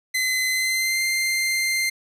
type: tone with pitch glide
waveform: sawtooth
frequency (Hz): 2041 to 2092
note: C7 to C7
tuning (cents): -44 to -1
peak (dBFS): -17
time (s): 0.14-1.9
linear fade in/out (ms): 10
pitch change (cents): +43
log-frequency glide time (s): 0.5-1.02
effects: resampled to 32000 Hz